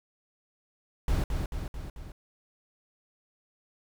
brown noise with echo, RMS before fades -26 dBFS, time 1.08-1.24 s, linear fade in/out 2 ms, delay 220 ms, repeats 4, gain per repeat -4 dB, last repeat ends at 2.12 s, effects none

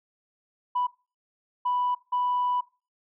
sine tone bursts at uneven times, 987.8 Hz, B5, in tune, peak -22 dBFS, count 3, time 0.75-0.87 / 1.65-1.95 / 2.12-2.61 s, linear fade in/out 10 ms, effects noise-tail reverb RT60 0.3 s tail -20 dB re dry + tanh soft clip ceiling -19 dBFS

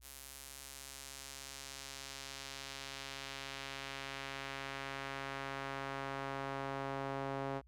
sawtooth tone with band-pass filter sweep, 136.6 Hz, C#3, 25 cents flat, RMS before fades -44 dBFS, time 0.01-7.62 s, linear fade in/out 50 ms, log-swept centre 12000 to 700 Hz, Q 0.85, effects added 60 Hz sine -60 dBFS peak until 7.67 s

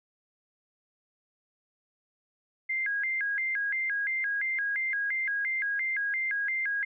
sine tone with vibrato, 1853 Hz, A#6, 11 cents flat, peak -27 dBFS, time 2.69-6.85 s, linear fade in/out 10 ms, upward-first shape square, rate 2.9 Hz, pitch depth 210 cents each way, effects none

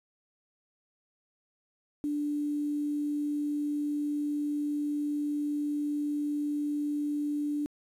sine tone with quantisation, 293.7 Hz, D4, in tune, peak -28 dBFS, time 2.04-7.66 s, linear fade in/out 0 ms, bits 9, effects resampled to 32000 Hz

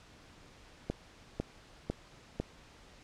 click train, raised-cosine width 2 ms, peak -19 dBFS, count 4, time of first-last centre 0.9-2.4 s, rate 2 Hz, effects pink hiss -57 dBFS RMS until 3.03 s + low-pass 6000 Hz 12 dB/octave

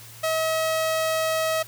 sawtooth tone, 640 Hz, D#5, 49 cents sharp, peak -18 dBFS, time 0.23-1.63 s, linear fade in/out 10 ms, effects added 114 Hz sine -47 dBFS peak until 1.67 s + white hiss -45 dBFS RMS until 1.67 s

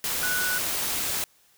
sine tone in noise, 1479 Hz, F#6, 1 cent flat, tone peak -26 dBFS, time 0.23-0.58 s, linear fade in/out 0 ms, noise white, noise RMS -28 dBFS, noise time 0.04-1.24 s, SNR -1 dB, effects white hiss -61 dBFS RMS until 1.57 s

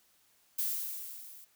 violet noise with level ramp, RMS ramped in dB -31 to -53 dBFS, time 0.58-1.45 s, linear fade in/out 10 ms, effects white hiss -68 dBFS RMS until 1.55 s

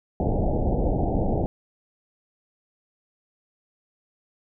pink low-pass noise, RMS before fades -23 dBFS, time 0.2-1.46 s, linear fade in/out 0 ms, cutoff 820 Hz, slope 96 dB/octave, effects none

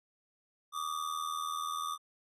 square ring-modulated tone, 1191 Hz, D6, 24 cents sharp, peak -32 dBFS, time 0.72-1.98 s, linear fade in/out 50 ms, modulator 40.1 Hz, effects resampled to 32000 Hz

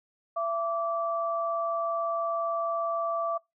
sine tone pair together, 671 / 1162.7 Hz, E5 / D6, +31 / -18 cents, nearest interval minor seventh, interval 951 cents, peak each -29 / -30 dBFS, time 0.36-3.38 s, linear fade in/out 10 ms, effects noise-tail reverb RT60 0.2 s tail -24 dB re dry

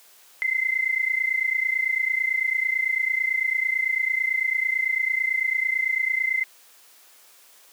sine tone pair together, 2054 / 2083 Hz, C7 / C7, -33 / -8 cents, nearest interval unison, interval 25 cents, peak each -24 dBFS, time 0.42-6.44 s, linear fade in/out 0 ms, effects white hiss -53 dBFS RMS until 7.72 s + high-pass 400 Hz 12 dB/octave

